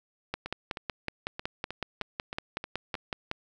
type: two click trains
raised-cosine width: 0.3 ms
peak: -20 / -15 dBFS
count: 9 / 17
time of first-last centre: 0.46-2.952 / 0.34-3.314 s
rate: 3.21 / 5.38 Hz
effects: none